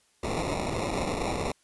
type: noise with sample-and-hold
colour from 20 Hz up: white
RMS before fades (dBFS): -30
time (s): 0.23-1.52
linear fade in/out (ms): 5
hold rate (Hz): 1575
effects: white hiss -66 dBFS RMS until 1.63 s + resampled to 24000 Hz